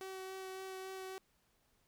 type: tone with vibrato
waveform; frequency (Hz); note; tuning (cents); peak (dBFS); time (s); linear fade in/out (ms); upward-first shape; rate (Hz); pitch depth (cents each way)
sawtooth; 379.2; F#4; +43; -40; 0.01-1.18; 0; sine; 3.6; 10
effects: pink hiss -75 dBFS RMS until 1.87 s